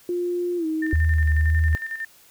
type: tone with pitch glide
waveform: sine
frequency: 352.5 to 315.9 Hz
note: F4 to D#4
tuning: +16 to +26 cents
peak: -22 dBFS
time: 0.09-0.93 s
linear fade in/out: 2 ms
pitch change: -190 cents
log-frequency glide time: 0.57-0.66 s
type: tone with tremolo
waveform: sine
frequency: 1800 Hz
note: A6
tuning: 39 cents sharp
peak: -26 dBFS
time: 0.82-2.05 s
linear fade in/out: 5 ms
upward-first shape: square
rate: 11 Hz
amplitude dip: 60%
type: tone with vibrato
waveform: sine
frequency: 78.1 Hz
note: D#2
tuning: 7 cents sharp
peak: -16 dBFS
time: 0.93-1.75 s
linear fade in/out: 0 ms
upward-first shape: triangle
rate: 1.9 Hz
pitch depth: 44 cents each way
effects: white hiss -53 dBFS RMS until 2.3 s